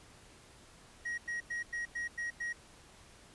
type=tone bursts; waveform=triangle; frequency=1894 Hz; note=A#6; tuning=27 cents sharp; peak=-33 dBFS; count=7; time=1.05-2.53 s; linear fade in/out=10 ms; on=130 ms; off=95 ms; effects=pink hiss -58 dBFS RMS until 3.34 s + resampled to 24000 Hz